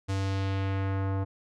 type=tone with low-pass filter sweep; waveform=square; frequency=97 Hz; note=G2; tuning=18 cents flat; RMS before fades=-29 dBFS; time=0.08-1.25 s; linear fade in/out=20 ms; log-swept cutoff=7600 to 1000 Hz; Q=1.1; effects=none